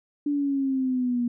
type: exponential sweep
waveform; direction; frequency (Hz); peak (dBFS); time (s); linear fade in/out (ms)
sine; down; 292.4 to 238.2; -22; 0.26-1.28; 5
effects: none